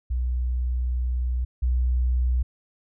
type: tone pair in turn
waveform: sine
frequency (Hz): 61.8 / 62.05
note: B1 / B1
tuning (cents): +2 / +9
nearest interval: unison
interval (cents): 7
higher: second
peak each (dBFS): -22 / -19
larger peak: second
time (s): 0.1-1.45 / 1.62-2.43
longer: first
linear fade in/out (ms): 10
effects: none